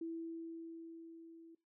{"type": "tone with level ramp", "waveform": "sine", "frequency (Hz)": 329.9, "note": "E4", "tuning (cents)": 1, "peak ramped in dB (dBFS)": [-39, -55], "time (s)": [0.01, 1.55], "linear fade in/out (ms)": 5, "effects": ["noise-tail reverb RT60 0.3 s tail -21 dB re dry"]}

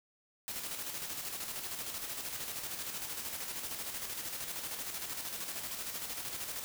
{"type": "noise with tremolo", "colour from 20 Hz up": "white", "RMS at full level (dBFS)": -39, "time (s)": [0.48, 6.64], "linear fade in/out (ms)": 0, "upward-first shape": "square", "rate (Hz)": 13, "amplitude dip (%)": 40, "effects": []}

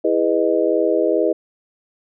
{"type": "chord", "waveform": "sine", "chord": "E major seventh", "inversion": "none", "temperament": "just", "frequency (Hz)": [329.6, 412, 494.4, 618.1], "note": ["E4", "G#4", "B4", "D#5"], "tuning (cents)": [0, -14, 2, -12], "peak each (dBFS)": -20, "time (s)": [0.04, 1.33], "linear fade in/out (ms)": 10, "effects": []}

